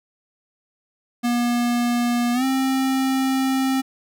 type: tone with pitch glide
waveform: square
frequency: 240 to 264.8 Hz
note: B3 to C4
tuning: -49 to +21 cents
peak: -19 dBFS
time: 1.23-3.82 s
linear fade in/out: 20 ms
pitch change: +170 cents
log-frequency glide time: 2.33-2.44 s
effects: none